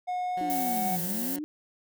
triangle tone with pitch glide, 725 to 741.1 Hz, F#5 to F#5, -35 to +3 cents, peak -26 dBFS, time 0.07-0.97 s, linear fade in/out 20 ms, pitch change +38 cents, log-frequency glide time 0.26-0.77 s
15% pulse tone with vibrato, 180.3 Hz, F#3, 45 cents flat, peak -33 dBFS, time 0.37-1.39 s, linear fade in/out 2 ms, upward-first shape sine, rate 8.4 Hz, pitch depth 32 cents each way
sine linear two-way sweep, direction down then up, 311.1 to 166.3 to 311.1 Hz, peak -32 dBFS, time 0.41-1.44 s, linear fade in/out 0 ms, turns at 1.01 s
violet noise, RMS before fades -33 dBFS, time 0.5-1.36 s, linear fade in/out 0 ms
effects none

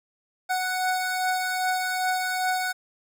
25% pulse beating tone pair, 740 / 742.5 Hz, F#5 / F#5, 0 / +6 cents, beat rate 2.5 Hz, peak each -21 / -28 dBFS, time 0.49-2.73 s, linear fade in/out 20 ms, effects none

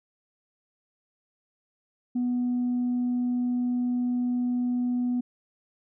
sine tone, 246.1 Hz, B3, 6 cents flat, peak -22 dBFS, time 2.15-5.21 s, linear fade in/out 10 ms, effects tanh soft clip ceiling -21 dBFS

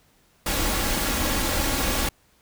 pink noise with comb filter, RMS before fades -24 dBFS, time 0.46-2.09 s, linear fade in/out 5 ms, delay 3.6 ms, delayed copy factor +0.5, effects pink hiss -61 dBFS RMS until 2.41 s

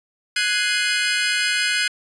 25% pulse chord, Ab dominant seventh, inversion third, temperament equal, 1480 / 1661.2 / 2093 / 2489 Hz, Gb6 / Ab6 / C7 / Eb7, 0 / 0 / 0 / 0 cents, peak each -19 / -22 / -21 / -21 dBFS, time 0.36-1.88 s, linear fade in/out 5 ms, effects resampled to 24000 Hz

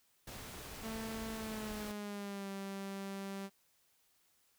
pink noise, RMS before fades -48 dBFS, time 0.27-1.92 s, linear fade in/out 5 ms
sawtooth tone with pitch glide, 222.6 to 196.04 Hz, A3 to G3, +20 to 0 cents, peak -37 dBFS, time 0.81-3.5 s, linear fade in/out 50 ms, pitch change -220 cents, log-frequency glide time 1.31-2.49 s
effects white hiss -73 dBFS RMS until 4.58 s

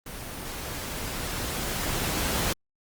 pink noise with level ramp, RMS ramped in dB -38 to -26 dBFS, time 0.06-2.53 s, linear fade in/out 5 ms, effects Opus 24 kbps

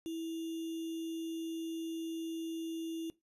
sine tone with sample-and-hold, 327.3 Hz, E4, 12 cents flat, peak -36 dBFS, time 0.06-3.1 s, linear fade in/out 0 ms, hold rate 3150 Hz, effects noise-tail reverb RT60 0.2 s tail -19 dB re dry + resampled to 32000 Hz

